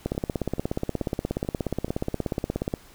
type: two click trains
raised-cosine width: 2 ms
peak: -23 / -12 dBFS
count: 5 / 46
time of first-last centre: 0.15-1.882 / 0.06-2.739 s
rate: 2.31 / 16.8 Hz
effects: pink hiss -52 dBFS RMS until 2.94 s